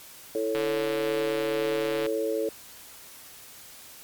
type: chord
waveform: sine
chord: A major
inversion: second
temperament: equal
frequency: 329.6 / 440 / 554.4 Hz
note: E4 / A4 / C#5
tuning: 0 / 0 / 0 cents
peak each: -32 / -27 / -30 dBFS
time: 0.35-2.49 s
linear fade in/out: 2 ms
type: click train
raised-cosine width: 0.3 ms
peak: -18 dBFS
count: 222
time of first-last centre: 0.55-2.064 s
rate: 146 Hz
effects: white hiss -47 dBFS RMS until 4.03 s + MP3 96 kbps